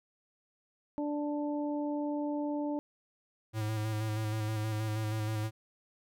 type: harmonic tone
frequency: 293.7 Hz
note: D4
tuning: in tune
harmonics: 1 / 2 / 3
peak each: -32 / -38 / -42 dBFS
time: 0.98-2.79 s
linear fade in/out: 0 ms
type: tone with vibrato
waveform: square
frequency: 108.4 Hz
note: A2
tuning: 25 cents flat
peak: -32 dBFS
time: 3.53-5.51 s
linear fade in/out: 50 ms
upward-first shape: square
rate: 6.3 Hz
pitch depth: 24 cents each way
effects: none